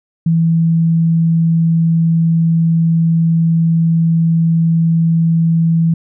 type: tone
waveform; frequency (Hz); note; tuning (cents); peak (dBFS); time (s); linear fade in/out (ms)
sine; 164.81; E3; 0; -9; 0.26-5.94; 5
effects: none